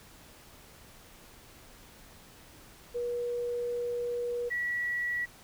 sine tone pair in turn, 481.6 / 1937.6 Hz, B4 / B6, -44 / -34 cents, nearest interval 2 octaves, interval 2410 cents, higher second, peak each -30 / -29 dBFS, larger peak second, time 2.94-4.5 / 4.5-5.26 s, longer first, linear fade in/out 20 ms, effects pink hiss -54 dBFS RMS until 5.43 s

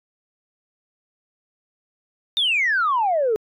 sine exponential sweep, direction down, 3701 to 415.3 Hz, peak -16 dBFS, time 2.37-3.36 s, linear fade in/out 0 ms, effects tanh soft clip ceiling -13 dBFS

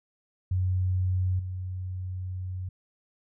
sine tone with level steps, 92.2 Hz, F#2, 6 cents flat, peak -23 / -31 dBFS, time 0.51-2.69 s, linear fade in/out 5 ms, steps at 1.39 s, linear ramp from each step 5 ms, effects none

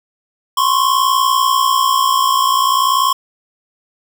square tone pair together, 1038 / 1098.4 Hz, C6 / C#6, -14 / -16 cents, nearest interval minor second, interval 98 cents, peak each -15 dBFS, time 0.57-3.13 s, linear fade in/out 5 ms, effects none

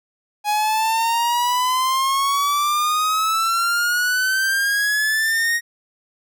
45% pulse exponential sweep, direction up, 830 to 1880 Hz, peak -17 dBFS, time 0.44-5.61 s, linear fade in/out 50 ms, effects none

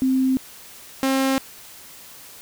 sine / sawtooth tone pair in turn, 261.6 / 267.3 Hz, C4 / C4, 0 / +37 cents, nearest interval unison, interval 37 cents, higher second, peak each -16 / -14 dBFS, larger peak second, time 0.02-0.37 / 1.03-1.38 s, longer neither, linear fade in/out 0 ms, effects white hiss -43 dBFS RMS until 2.41 s

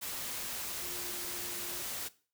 sine tone in noise, 353.3 Hz, F4, 20 cents sharp, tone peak -49 dBFS, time 0.81-1.83 s, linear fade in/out 20 ms, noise white, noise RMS -39 dBFS, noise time 0.01-2.09 s, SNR -13 dB, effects noise-tail reverb RT60 0.4 s tail -19 dB re dry

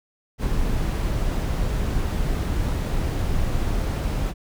brown noise, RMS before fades -23 dBFS, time 0.38-4.34 s, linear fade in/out 50 ms, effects none

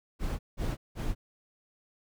brown noise bursts, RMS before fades -31 dBFS, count 3, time 0.19-1.15 s, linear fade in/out 50 ms, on 200 ms, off 180 ms, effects none

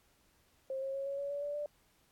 sine tone with pitch steps, 532 / 539.7 / 547.6 / 555.6 / 563.6 / 571.8 / 580.2 / 588.6 Hz, C5 / C#5 / C#5 / C#5 / C#5 / D5 / D5 / D5, +29 / -46 / -21 / +4 / +29 / -46 / -21 / +4 cents, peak -35 dBFS, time 0.7-1.66 s, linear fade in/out 2 ms, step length 120 ms, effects pink hiss -70 dBFS RMS until 2.11 s + AAC 64 kbps

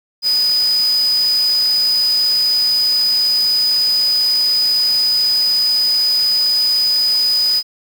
sine tone in noise, 4978 Hz, D#8, in tune, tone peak -12 dBFS, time 0.22-7.63 s, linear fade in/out 50 ms, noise white, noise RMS -30 dBFS, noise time 0.22-7.63 s, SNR +15 dB, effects none

